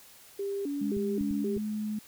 sine tone with vibrato, 336.6 Hz, E4, 36 cents sharp, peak -30 dBFS, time 0.39-1.58 s, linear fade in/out 5 ms, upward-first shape square, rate 1.9 Hz, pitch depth 290 cents each way
sine tone with pitch glide, 207.7 to 212.8 Hz, G#3 to G#3, 0 to +42 cents, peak -30 dBFS, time 0.81-1.99 s, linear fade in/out 5 ms, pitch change +42 cents, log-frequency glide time 1.3-1.65 s
clicks, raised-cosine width 5 ms, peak -28 dBFS, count 4, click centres 0.968 / 1.211 / 1.31 / 1.567 s
effects white hiss -54 dBFS RMS until 2.07 s

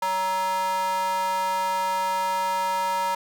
square tone with high-pass filter, 187.8 Hz, F#3, 26 cents sharp, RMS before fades -25 dBFS, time 0.02-3.15 s, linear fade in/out 5 ms, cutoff 840 Hz, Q 8.5, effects none

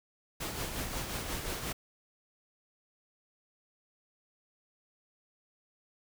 pink noise with tremolo, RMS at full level -35 dBFS, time 0.4-1.73 s, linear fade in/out 10 ms, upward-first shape triangle, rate 5.6 Hz, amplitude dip 50%, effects none

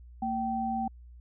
sine tone pair together, 228.2 / 774 Hz, A#3 / G5, -37 / -22 cents, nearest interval octave + major sixth, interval 2115 cents, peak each -32 / -30 dBFS, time 0.22-0.88 s, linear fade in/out 5 ms, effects added 60 Hz sine -47 dBFS peak until 1.2 s

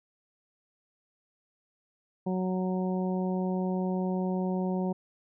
harmonic tone, 185 Hz, F#3, in tune, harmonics 1 / 2 / 3 / 4 / 5, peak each -28 / -34 / -38 / -40 / -42 dBFS, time 2.26-4.93 s, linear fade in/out 10 ms, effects none

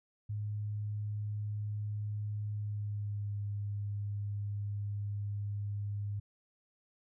sine tone with pitch glide, 104.7 to 102.25 Hz, G#2 to G#2, +15 to -26 cents, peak -34 dBFS, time 0.29-6.2 s, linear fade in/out 10 ms, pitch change -41 cents, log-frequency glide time 2.51-3.36 s, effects none

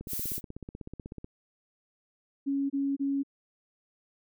click train, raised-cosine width 3 ms, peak -27 dBFS, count 21, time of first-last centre 0.01-1.245 s, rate 16.2 Hz
violet noise, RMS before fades -34 dBFS, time 0.07-0.41 s, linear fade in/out 50 ms
sine tone bursts, 277.2 Hz, C#4, in tune, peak -26 dBFS, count 3, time 2.46-3.234 s, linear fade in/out 20 ms, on 240 ms, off 27 ms
effects none

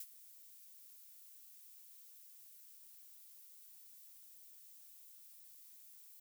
violet noise with ADSR envelope, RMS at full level -45 dBFS, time 0-6.2 s, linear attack 3 ms, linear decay 50 ms, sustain -14 dB, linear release 8 ms, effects none

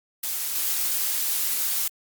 blue noise with level steps, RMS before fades -28 / -25 dBFS, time 0.23-1.88 s, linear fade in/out 5 ms, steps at 0.55 s, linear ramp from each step 5 ms, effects Opus 48 kbps

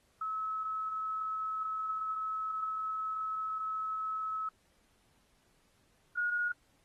sine tone pair in turn, 1293 / 1441.3 Hz, E6 / F#6, -34 / -46 cents, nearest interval major second, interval 188 cents, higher second, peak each -33 / -29 dBFS, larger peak second, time 0.21-4.49 / 6.17-6.52 s, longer first, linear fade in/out 5 ms, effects pink hiss -71 dBFS RMS until 6.84 s + AAC 32 kbps

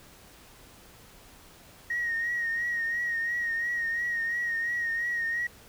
sine tone with vibrato, 1876 Hz, A#6, 11 cents sharp, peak -26 dBFS, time 1.9-5.47 s, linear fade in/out 5 ms, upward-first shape triangle, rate 2.9 Hz, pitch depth 51 cents each way, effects tanh soft clip ceiling -22 dBFS + pink hiss -53 dBFS RMS until 5.68 s

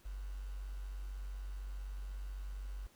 sine tone with quantisation, 47.94 Hz, G1, 38 cents flat, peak -40 dBFS, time 0.05-2.87 s, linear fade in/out 10 ms, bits 10, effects pink hiss -66 dBFS RMS until 2.95 s

